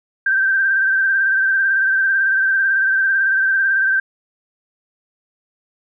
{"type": "tone with vibrato", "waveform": "sine", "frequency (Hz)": 1568, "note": "G6", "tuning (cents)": 0, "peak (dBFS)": -13, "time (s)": [0.26, 4], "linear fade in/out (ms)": 5, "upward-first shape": "sine", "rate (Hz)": 18, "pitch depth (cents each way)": 39, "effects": []}